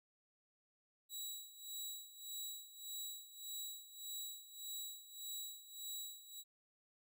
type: tone with tremolo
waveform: 15% pulse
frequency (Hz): 3891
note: B7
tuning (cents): -27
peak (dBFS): -36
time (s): 1.09-6.44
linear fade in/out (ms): 50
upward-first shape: sine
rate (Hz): 1.7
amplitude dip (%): 80
effects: none